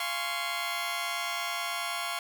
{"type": "chord", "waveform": "15% pulse", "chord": "Db major seventh", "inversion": "first", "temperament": "just", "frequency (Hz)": [693, 831.5, 1039.4, 1108.7], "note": ["F5", "Ab5", "C6", "Db6"], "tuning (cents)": [-14, 2, -12, 0], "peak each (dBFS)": [-29, -35, -31, -29], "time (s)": [0, 2.19], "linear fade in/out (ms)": 2, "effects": []}